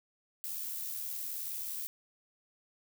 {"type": "noise with amplitude modulation", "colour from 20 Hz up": "violet", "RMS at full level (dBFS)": -37, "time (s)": [0.44, 1.87], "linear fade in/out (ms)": 0, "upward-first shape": "sine", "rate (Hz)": 79, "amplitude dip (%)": 40, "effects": []}